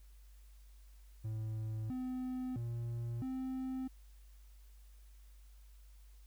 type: tone with pitch steps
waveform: triangle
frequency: 109.6 / 254.8 / 117.6 / 260.4 Hz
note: A2 / C4 / A#2 / C4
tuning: -6 / -46 / +16 / -8 cents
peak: -35 dBFS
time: 1.24-3.88 s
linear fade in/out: 10 ms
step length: 660 ms
effects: added 50 Hz sine -55 dBFS peak until 6.26 s + white hiss -71 dBFS RMS until 6.26 s